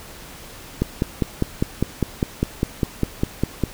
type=click train; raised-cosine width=3 ms; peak=-5 dBFS; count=15; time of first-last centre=0.82-3.637 s; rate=4.97 Hz; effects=pink hiss -40 dBFS RMS until 3.73 s